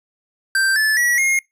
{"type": "tone with pitch steps", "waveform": "square", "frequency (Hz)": [1568, 1739.8, 1930.4, 2142], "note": ["G6", "A6", "B6", "C7"], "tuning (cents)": [0, -20, -40, 40], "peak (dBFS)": -15, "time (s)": [0.55, 1.39], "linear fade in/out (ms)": 2, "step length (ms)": 210, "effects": ["noise-tail reverb RT60 0.2 s tail -26 dB re dry", "resampled to 32000 Hz"]}